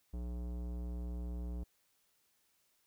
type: tone with tanh clipping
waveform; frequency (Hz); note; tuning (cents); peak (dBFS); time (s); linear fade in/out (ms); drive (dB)
sine; 60; B1; -49; -40; 0.13-1.64; 10; 18
effects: white hiss -75 dBFS RMS until 2.86 s